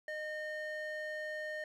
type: ring-modulated tone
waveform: triangle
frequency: 1223 Hz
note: D#6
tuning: 30 cents flat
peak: -33 dBFS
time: 0.08-1.64 s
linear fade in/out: 2 ms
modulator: 609 Hz
effects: none